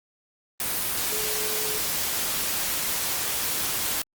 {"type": "tone in noise", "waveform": "sine", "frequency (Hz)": 429.3, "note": "A4", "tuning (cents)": -43, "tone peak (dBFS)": -34, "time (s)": [1.12, 1.78], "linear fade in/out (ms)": 2, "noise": "white", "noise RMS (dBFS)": -27, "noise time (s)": [0.6, 4.02], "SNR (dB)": -10, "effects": ["Opus 32 kbps"]}